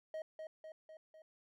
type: tone with echo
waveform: triangle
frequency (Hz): 630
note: D#5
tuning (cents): +21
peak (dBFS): -38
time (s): 0.14-0.22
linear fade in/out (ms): 2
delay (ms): 250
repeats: 4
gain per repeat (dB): -4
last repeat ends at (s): 1.22
effects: none